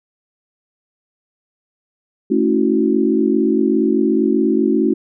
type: chord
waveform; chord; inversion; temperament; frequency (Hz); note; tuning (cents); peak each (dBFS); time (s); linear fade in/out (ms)
sine; F# minor seventh; first; equal with one note detuned; 220 / 277.2 / 325.1 / 370; A3 / C#4 / E4 / F#4; 0 / 0 / -24 / 0; -18; 2.3-4.94; 10
effects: none